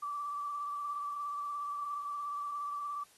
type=tone with vibrato; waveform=sine; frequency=1162 Hz; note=D6; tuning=19 cents flat; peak=-35 dBFS; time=0.02-3.04 s; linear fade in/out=10 ms; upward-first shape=triangle; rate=17 Hz; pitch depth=32 cents each way; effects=white hiss -63 dBFS RMS until 3.17 s + AAC 32 kbps